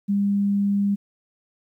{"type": "tone", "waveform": "sine", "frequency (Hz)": 200.9, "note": "G3", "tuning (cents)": 43, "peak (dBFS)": -18, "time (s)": [0.08, 0.96], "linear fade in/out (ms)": 20, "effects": ["10-bit"]}